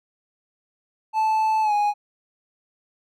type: tone with pitch glide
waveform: triangle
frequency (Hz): 874 to 828.3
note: A5 to G#5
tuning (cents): -12 to -5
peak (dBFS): -16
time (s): 1.13-1.94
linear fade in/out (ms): 50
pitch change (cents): -93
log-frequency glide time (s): 1.62-1.73
effects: none